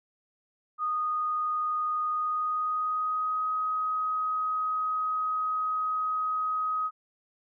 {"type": "tone with pitch glide", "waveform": "sine", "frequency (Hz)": [1236, 1260.5], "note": ["D#6", "D#6"], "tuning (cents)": [-12, 22], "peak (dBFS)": -26, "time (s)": [0.78, 6.91], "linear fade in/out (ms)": 50, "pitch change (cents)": 34, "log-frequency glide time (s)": [2.12, 3.49], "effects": []}